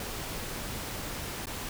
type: noise with dropouts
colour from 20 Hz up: pink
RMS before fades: -37 dBFS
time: 0-1.69 s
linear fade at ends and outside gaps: 2 ms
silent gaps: 1.457-1.469 s
effects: none